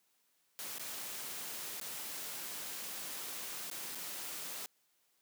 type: noise with dropouts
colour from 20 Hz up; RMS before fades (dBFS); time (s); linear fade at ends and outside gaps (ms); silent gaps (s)
white; -43; 0.59-4.66; 0; 0.783-0.795 / 1.8-1.813 / 3.7-3.713 / 3.949-3.954
effects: white hiss -75 dBFS RMS until 5.21 s + high-pass 150 Hz 12 dB/octave